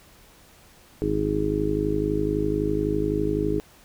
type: harmonic tone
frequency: 51.91 Hz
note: G#1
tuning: in tune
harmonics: 1 / 2 / 3 / 4 / 5 / 6 / 7 / 8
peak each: -31 / -34 / -31 / -37 / -34 / -26 / -33 / -26 dBFS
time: 1.02-3.6 s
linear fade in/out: 0 ms
effects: pink hiss -53 dBFS RMS until 3.84 s